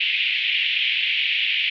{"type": "band-pass noise", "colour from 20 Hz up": "white", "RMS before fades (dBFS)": -22, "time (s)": [0, 1.7], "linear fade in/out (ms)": 10, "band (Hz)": [2200, 3200], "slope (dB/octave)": 48, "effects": []}